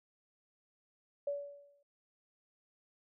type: tone with exponential decay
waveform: sine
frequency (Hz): 571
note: D5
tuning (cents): -49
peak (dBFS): -31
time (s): 1.27-1.83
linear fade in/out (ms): 5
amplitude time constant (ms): 120
effects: none